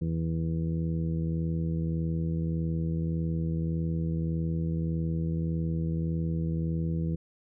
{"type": "harmonic tone", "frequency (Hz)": 81.7, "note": "E2", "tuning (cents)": -15, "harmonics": [1, 2, 3, 4, 5, 6], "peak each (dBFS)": [-33, -28, -43, -38, -47, -44], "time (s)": [0.01, 7.16], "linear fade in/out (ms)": 10, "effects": []}